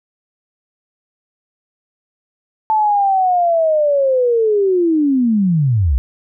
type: linear sweep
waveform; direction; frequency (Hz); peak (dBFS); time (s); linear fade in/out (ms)
sine; down; 880 to 56.2; -11; 2.7-5.98; 0
effects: none